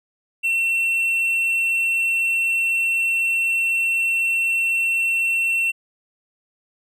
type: tone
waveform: triangle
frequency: 2706 Hz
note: E7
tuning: 45 cents sharp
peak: -16 dBFS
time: 0.43-5.72 s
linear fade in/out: 20 ms
effects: none